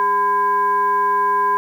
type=tone with frequency modulation; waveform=sine; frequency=1011 Hz; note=B5; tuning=40 cents sharp; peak=-14 dBFS; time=0-1.57 s; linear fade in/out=0 ms; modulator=605 Hz; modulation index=0.5; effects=8-bit